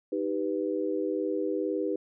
sine chord, Eb augmented, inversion none, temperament equal with one note detuned, 312.4 / 392 / 493.9 Hz, Eb4 / G4 / B4, +7 / 0 / 0 cents, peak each -31 / -31 / -32 dBFS, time 0.12-1.96 s, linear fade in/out 5 ms, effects none

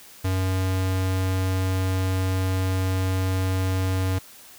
square tone, 93.9 Hz, F#2, 26 cents sharp, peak -22 dBFS, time 0.24-4.19 s, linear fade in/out 10 ms, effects white hiss -47 dBFS RMS until 4.58 s

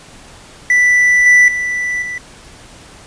triangle tone with level steps, 1975.5 Hz, B6, in tune, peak -6 / -3 / -14 / -19 dBFS, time 0.7-2.18 s, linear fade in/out 2 ms, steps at 1.26 / 1.48 / 2.02 s, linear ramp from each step 2 ms, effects pink hiss -39 dBFS RMS until 3.06 s + resampled to 22050 Hz

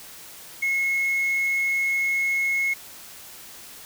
triangle tone, 2173 Hz, C#7, 35 cents flat, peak -18 dBFS, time 0.62-2.74 s, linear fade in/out 10 ms, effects tanh soft clip ceiling -16 dBFS + white hiss -43 dBFS RMS until 3.85 s

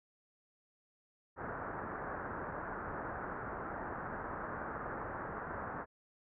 white low-pass noise, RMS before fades -42 dBFS, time 1.36-5.86 s, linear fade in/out 50 ms, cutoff 1600 Hz, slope 48 dB/octave, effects none

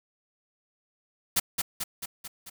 white noise with echo, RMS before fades -23 dBFS, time 1.36-1.4 s, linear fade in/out 10 ms, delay 220 ms, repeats 5, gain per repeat -4 dB, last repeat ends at 2.5 s, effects none

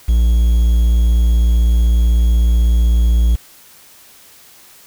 triangle tone with quantisation, 58 Hz, A#1, 8 cents flat, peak -7 dBFS, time 0.08-3.36 s, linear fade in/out 10 ms, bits 6, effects white hiss -44 dBFS RMS until 4.86 s

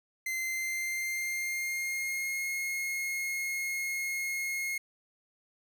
45% pulse tone with pitch glide, 2072 to 2154 Hz, C7 to C7, -17 to +50 cents, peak -31 dBFS, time 0.26-4.78 s, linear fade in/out 5 ms, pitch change +67 cents, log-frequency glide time 0.37-2.47 s, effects none

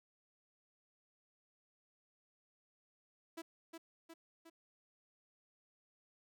sawtooth tone with echo, 329.6 Hz, E4, in tune, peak -40 dBFS, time 3.37-3.42 s, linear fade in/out 10 ms, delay 360 ms, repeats 3, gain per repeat -4 dB, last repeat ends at 4.5 s, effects none

